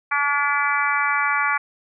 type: harmonic tone with a mistuned harmonic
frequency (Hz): 286.4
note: D4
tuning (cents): -43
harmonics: 3 / 4 / 5 / 6 / 7 / 8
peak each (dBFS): -27 / -23 / -24 / -27 / -26 / -26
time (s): 0.11-1.58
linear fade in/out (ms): 10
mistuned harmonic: 8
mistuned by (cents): +17
effects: none